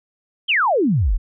sine exponential sweep, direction down, 3301 to 32.7 Hz, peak -14 dBFS, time 0.48-1.18 s, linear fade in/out 20 ms, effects none

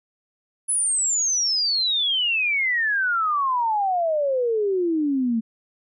sine exponential sweep, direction down, 10360 to 220 Hz, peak -19 dBFS, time 0.68-5.41 s, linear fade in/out 20 ms, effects none

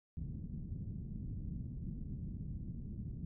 white low-pass noise, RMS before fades -43 dBFS, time 0.17-3.25 s, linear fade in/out 0 ms, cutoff 190 Hz, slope 24 dB/octave, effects none

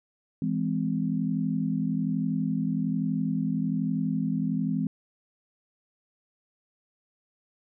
sine chord, E augmented, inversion none, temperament just, 164.81 / 206 / 257.5 Hz, E3 / G#3 / B#3, 0 / -14 / -28 cents, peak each -29 dBFS, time 0.42-4.87 s, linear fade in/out 2 ms, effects none

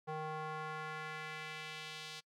square tone with band-pass filter sweep, 155.56 Hz, D#3, in tune, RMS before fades -44 dBFS, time 0.07-2.21 s, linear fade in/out 20 ms, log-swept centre 760 to 4100 Hz, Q 1.4, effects noise-tail reverb RT60 0.1 s tail -25 dB re dry

